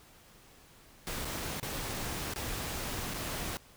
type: noise with dropouts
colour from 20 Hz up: pink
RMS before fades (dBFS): -37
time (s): 1.07-3.57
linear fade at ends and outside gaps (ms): 0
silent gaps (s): 1.247-1.253 / 1.599-1.629 / 2.337-2.36 / 3.138-3.143
effects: pink hiss -58 dBFS RMS until 3.76 s